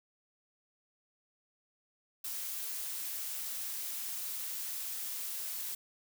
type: noise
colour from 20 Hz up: blue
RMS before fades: -39 dBFS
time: 2.24-5.75 s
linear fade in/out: 5 ms
effects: none